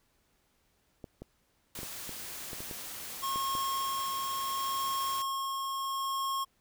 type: clicks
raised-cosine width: 2 ms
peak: -29 dBFS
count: 10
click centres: 1.042 / 1.22 / 1.79 / 1.832 / 2.093 / 2.532 / 2.605 / 2.712 / 3.359 / 3.552 s
type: noise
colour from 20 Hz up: white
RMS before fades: -42 dBFS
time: 1.75-5.22 s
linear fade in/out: 2 ms
type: tone with tremolo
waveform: square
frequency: 1083 Hz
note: C#6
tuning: 41 cents flat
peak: -31 dBFS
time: 3.22-6.45 s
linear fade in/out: 20 ms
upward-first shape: sine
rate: 0.72 Hz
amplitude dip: 25%
effects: pink hiss -72 dBFS RMS until 6.6 s